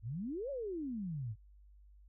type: exponential two-way sweep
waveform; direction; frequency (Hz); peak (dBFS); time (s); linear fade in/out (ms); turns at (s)
sine; up then down; 98 to 580 to 99.4; -37; 0.02-1.36; 50; 0.5
effects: added 50 Hz sine -57 dBFS peak until 2.08 s